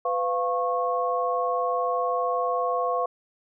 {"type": "tone cluster", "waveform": "sine", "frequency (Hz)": [502, 697, 1095], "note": ["B4", "F5", "C#6"], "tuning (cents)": [28, -4, -22], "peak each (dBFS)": -27, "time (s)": [0.05, 3.06], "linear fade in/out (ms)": 5, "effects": []}